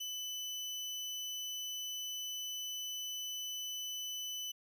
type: tone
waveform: 30% pulse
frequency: 3000 Hz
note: F#7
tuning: 23 cents sharp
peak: -36 dBFS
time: 0-4.52 s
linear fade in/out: 10 ms
effects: none